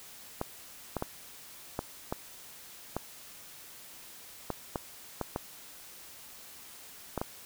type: clicks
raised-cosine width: 1 ms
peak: -17 dBFS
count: 12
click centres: 0.414 / 0.967 / 1.024 / 1.791 / 2.125 / 2.966 / 4.503 / 4.758 / 5.213 / 5.361 / 7.177 / 7.215 s
effects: white hiss -50 dBFS RMS until 7.45 s